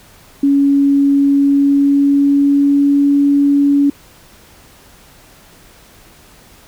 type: tone with pitch glide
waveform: sine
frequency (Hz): 280 to 283.4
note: C#4 to C#4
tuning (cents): +18 to +38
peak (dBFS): -8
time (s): 0.43-3.9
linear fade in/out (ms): 5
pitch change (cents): +20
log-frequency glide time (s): 1.29-3.12
effects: pink hiss -44 dBFS RMS until 6.67 s